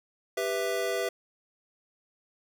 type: chord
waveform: square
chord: E minor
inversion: first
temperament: just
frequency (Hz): 395.6 / 494.4 / 659.3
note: G4 / B4 / E5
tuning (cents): +16 / +2 / 0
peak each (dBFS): -33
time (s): 0.37-1.09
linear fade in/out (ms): 5
effects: none